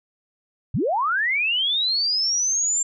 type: linear sweep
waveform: sine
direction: up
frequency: 80 to 7390 Hz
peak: -19 dBFS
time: 0.74-2.83 s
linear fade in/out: 5 ms
effects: none